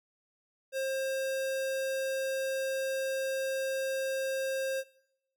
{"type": "tone", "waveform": "square", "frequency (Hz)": 533, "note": "C5", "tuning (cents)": 32, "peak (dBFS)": -31, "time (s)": [0.72, 4.84], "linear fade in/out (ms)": 50, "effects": ["noise-tail reverb RT60 0.8 s tail -21 dB re dry"]}